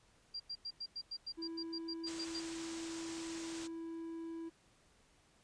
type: tone bursts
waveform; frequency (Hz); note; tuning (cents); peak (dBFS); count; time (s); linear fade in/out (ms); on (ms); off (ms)
sine; 4753; D8; +20; -40; 14; 0.34-2.402; 10; 60; 94
type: tone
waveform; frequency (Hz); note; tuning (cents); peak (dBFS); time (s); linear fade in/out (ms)
triangle; 329.6; E4; 0; -40; 1.37-4.5; 20
type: low-pass noise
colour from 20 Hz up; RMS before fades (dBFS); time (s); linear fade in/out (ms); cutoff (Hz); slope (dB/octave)
white; -50; 2.06-3.68; 20; 8400; 48
effects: pink hiss -69 dBFS RMS until 5.43 s + resampled to 22050 Hz